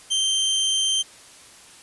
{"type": "tone", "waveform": "sawtooth", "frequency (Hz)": 3136, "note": "G7", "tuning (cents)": 0, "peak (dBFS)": -16, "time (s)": [0.1, 1.03], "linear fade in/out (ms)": 20, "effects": ["white hiss -47 dBFS RMS until 1.82 s", "resampled to 24000 Hz"]}